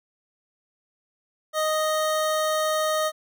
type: tone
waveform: 25% pulse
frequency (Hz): 622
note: D#5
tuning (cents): -1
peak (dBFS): -18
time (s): 1.53-3.12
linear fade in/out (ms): 50
effects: none